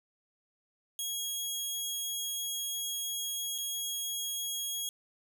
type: tone with dropouts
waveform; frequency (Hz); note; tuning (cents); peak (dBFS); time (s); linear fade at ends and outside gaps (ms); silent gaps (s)
15% pulse; 3301; G#7; -11; -26; 0.99-4.89; 1; 3.58-3.584
effects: none